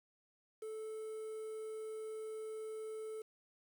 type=tone with quantisation; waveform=triangle; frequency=436.8 Hz; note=A4; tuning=13 cents flat; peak=-40 dBFS; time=0.62-3.22 s; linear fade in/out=5 ms; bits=10; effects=none